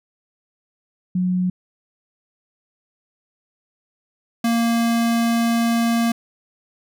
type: tone pair in turn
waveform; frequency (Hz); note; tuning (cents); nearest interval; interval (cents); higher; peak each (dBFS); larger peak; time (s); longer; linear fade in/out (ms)
sine / square; 182.1 / 232.1; F#3 / A#3; -27 / -7; major third; 420; second; -17; neither; 1.15-1.5 / 4.44-6.12; second; 5
effects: none